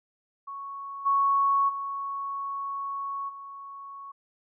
sine tone with level steps, 1108.7 Hz, C#6, in tune, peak -35 / -20 / -30 / -39 dBFS, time 0.47-4.12 s, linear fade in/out 10 ms, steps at 1.05 / 1.68 / 3.28 s, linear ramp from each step 20 ms, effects none

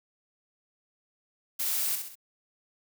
blue noise with echo, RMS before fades -30 dBFS, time 1.59-1.96 s, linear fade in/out 10 ms, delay 65 ms, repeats 3, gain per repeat -6 dB, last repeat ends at 2.155 s, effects none

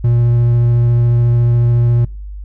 triangle tone with vibrato, 118.9 Hz, A#2, 35 cents sharp, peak -7 dBFS, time 0.04-2.05 s, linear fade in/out 5 ms, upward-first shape triangle, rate 14 Hz, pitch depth 11 cents each way, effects noise-tail reverb RT60 0.4 s tail -24 dB re dry + added 50 Hz sine -25 dBFS peak until 2.44 s

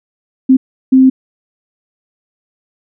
sine tone bursts at uneven times, 261.6 Hz, C4, in tune, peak -3 dBFS, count 2, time 0.49-0.57 / 0.92-1.1 s, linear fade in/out 10 ms, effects none

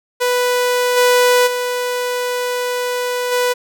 sawtooth tone with level steps, 493.9 Hz, B4, in tune, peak -10 / -6 / -14 / -10 dBFS, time 0.2-3.54 s, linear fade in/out 20 ms, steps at 0.96 / 1.46 / 3.31 s, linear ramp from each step 20 ms, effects none

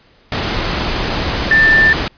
sine tone in noise, 1778 Hz, A6, 18 cents sharp, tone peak -7 dBFS, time 1.51-1.93 s, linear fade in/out 2 ms, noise pink, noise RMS -18 dBFS, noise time 0.32-2.08 s, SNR +8 dB, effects pink hiss -50 dBFS RMS until 2.17 s + resampled to 11025 Hz

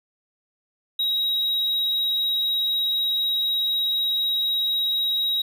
triangle tone, 3821 Hz, A#7, 42 cents sharp, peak -19 dBFS, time 0.99-5.42 s, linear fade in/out 5 ms, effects none

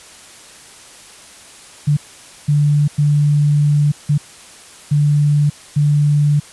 sine tone bursts at uneven times, 146.83 Hz, D3, in tune, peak -10 dBFS, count 6, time 1.87-1.97 / 2.48-2.88 / 2.98-3.92 / 4.09-4.18 / 4.91-5.5 / 5.76-6.4 s, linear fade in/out 10 ms, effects white hiss -40 dBFS RMS until 6.52 s + resampled to 24000 Hz

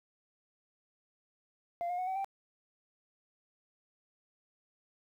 sine tone with pitch steps, 692 / 713.5 / 735.7 / 758.6 / 782.1 Hz, F5 / F5 / F#5 / F#5 / G5, -16 / +37 / -10 / +43 / -4 cents, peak -30 dBFS, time 1.81-2.245 s, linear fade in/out 0 ms, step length 87 ms, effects tanh soft clip ceiling -31 dBFS + 11-bit

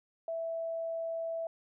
sine tone, 659.3 Hz, E5, in tune, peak -33 dBFS, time 0.28-1.47 s, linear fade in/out 2 ms, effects none

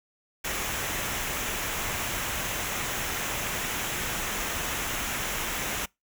pink noise with comb filter, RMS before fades -31 dBFS, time 0.44-5.86 s, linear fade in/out 10 ms, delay 0.22 ms, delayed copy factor -0.5, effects noise-tail reverb RT60 0.2 s tail -25 dB re dry

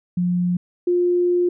sine tone pair in turn, 177.7 / 353.8 Hz, F3 / F4, +30 / +23 cents, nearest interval octave, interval 1193 cents, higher second, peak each -17 / -15 dBFS, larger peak second, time 0.17-0.57 / 0.87-1.49 s, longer second, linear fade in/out 5 ms, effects none

